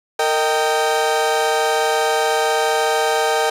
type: chord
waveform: 30% pulse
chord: Eb major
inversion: second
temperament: equal with one note detuned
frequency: 458.2 / 622.3 / 784 Hz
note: Bb4 / Eb5 / G5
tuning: -30 / 0 / 0 cents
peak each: -17 / -19 / -17 dBFS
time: 0.19-3.5 s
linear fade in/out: 5 ms
effects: low-pass 11000 Hz 12 dB/octave + 7-bit